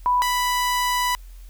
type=tone pair in turn; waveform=sine / sawtooth; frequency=989 / 989 Hz; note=B5 / B5; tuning=+2 / +2 cents; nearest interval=unison; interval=0 cents; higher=neither; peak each=-16 dBFS; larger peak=neither; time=0.06-0.22 / 0.22-1.15 s; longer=second; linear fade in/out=0 ms; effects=added 43 Hz sine -38 dBFS peak until 1.49 s + white hiss -56 dBFS RMS until 1.49 s